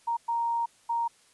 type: tone bursts at uneven times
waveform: sine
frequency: 932.3 Hz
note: A#5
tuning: in tune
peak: -25 dBFS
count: 3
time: 0.07-0.17 / 0.28-0.66 / 0.89-1.08 s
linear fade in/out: 10 ms
effects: white hiss -61 dBFS RMS until 1.33 s + resampled to 24000 Hz